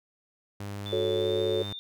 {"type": "tone", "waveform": "sawtooth", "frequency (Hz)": 101, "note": "G#2", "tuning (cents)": -48, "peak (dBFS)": -31, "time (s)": [0.6, 1.73], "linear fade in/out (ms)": 5}
{"type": "tone with pitch glide", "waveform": "sine", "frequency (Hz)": [3520, 3602], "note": ["A7", "A7"], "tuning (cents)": [0, 40], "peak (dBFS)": -37, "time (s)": [0.86, 1.79], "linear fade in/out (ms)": 0, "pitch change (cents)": 40, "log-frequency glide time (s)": [1.12, 1.31]}
{"type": "chord", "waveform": "sine", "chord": "F# minor", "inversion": "none", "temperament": "equal with one note detuned", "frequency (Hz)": [365.3, 440, 554.4], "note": ["F#4", "A4", "C#5"], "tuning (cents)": [-22, 0, 0], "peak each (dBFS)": [-29, -28, -31], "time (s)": [0.92, 1.63], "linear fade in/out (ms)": 10}
{"effects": []}